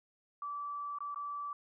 sine tone with dropouts, 1158 Hz, D6, 25 cents flat, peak -37 dBFS, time 0.42-1.53 s, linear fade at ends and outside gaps 2 ms, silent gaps 0.986-1.005 / 1.145-1.159 s, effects none

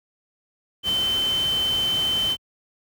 sine tone in noise, 3075 Hz, G7, 34 cents flat, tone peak -20 dBFS, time 0.83-2.37 s, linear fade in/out 50 ms, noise pink, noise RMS -33 dBFS, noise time 0.83-2.37 s, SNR +10 dB, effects high-pass 60 Hz 12 dB/octave

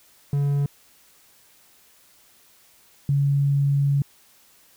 triangle / sine tone pair in turn, 142.1 / 140.71 Hz, C#3 / C#3, +43 / +26 cents, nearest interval unison, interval 17 cents, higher first, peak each -17 dBFS, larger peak neither, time 0.33-0.66 / 3.09-4.02 s, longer second, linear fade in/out 2 ms, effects white hiss -56 dBFS RMS until 4.76 s

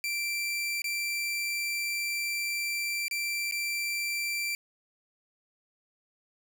sawtooth tone with dropouts, 2349 Hz, D7, in tune, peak -26 dBFS, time 0.04-4.55 s, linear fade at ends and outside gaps 1 ms, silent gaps 0.819-0.842 / 3.082-3.111 / 3.512-3.522 s, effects none

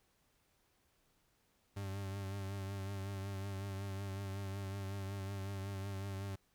40% pulse tone with vibrato, 98 Hz, G2, in tune, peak -39 dBFS, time 1.76-6.36 s, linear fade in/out 10 ms, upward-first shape triangle, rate 5.4 Hz, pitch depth 44 cents each way, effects pink hiss -75 dBFS RMS until 6.54 s

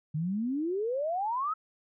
sine exponential sweep, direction up, 146.83 to 1318.5 Hz, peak -28 dBFS, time 0.14-1.54 s, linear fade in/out 10 ms, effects none

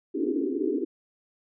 pink band-pass noise, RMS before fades -27 dBFS, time 0.14-0.85 s, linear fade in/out 20 ms, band 260 to 430 Hz, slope 96 dB/octave, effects none

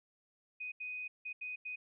sine tone bursts at uneven times, 2496 Hz, D#7, 5 cents sharp, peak -39 dBFS, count 5, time 0.6-0.72 / 0.8-1.08 / 1.25-1.33 / 1.41-1.56 / 1.65-1.76 s, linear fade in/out 10 ms, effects none

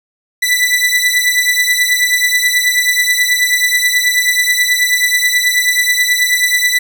sawtooth beating tone pair, 1975.5 / 1984.8 Hz, B6 / B6, 0 / +8 cents, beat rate 9.3 Hz, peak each -10 dBFS, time 0.42-6.79 s, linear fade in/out 10 ms, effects none

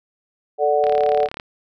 sine chord, D major, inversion second, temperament equal, 440 / 587.3 / 740 Hz, A4 / D5 / F#5, 0 / 0 / 0 cents, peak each -19 dBFS, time 0.58-1.29 s, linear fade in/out 50 ms
click train, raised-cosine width 0.3 ms, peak -15 dBFS, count 21, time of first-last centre 0.84-1.399 s, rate 35.8 Hz
effects none

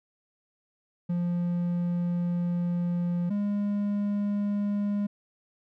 triangle tone pair in turn, 174.61 / 204.3 Hz, F3 / G#3, 0 / -28 cents, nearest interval minor third, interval 272 cents, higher second, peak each -23 dBFS, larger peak neither, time 1.09-3.3 / 3.3-5.07 s, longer first, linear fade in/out 10 ms, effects none

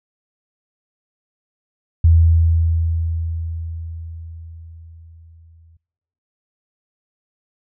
sine tone with exponential decay, 82.41 Hz, E2, in tune, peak -7 dBFS, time 2.04-5.77 s, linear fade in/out 5 ms, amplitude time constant 810 ms, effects noise-tail reverb RT60 1.0 s tail -25 dB re dry

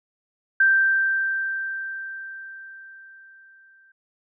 sine tone with exponential decay, 1568 Hz, G6, in tune, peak -13 dBFS, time 0.6-3.92 s, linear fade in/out 5 ms, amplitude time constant 720 ms, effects none

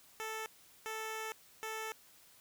10% pulse tone bursts at uneven times, 440 Hz, A4, in tune, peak -31 dBFS, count 3, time 0.2-0.46 / 0.86-1.32 / 1.63-1.92 s, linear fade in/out 0 ms, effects white hiss -62 dBFS RMS until 2.4 s

